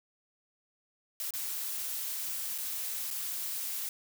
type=noise with dropouts; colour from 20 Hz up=blue; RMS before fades=-36 dBFS; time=1.2-3.89 s; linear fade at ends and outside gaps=1 ms; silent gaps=1.307-1.337 / 2.579-2.584 / 3.105-3.11 s; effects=none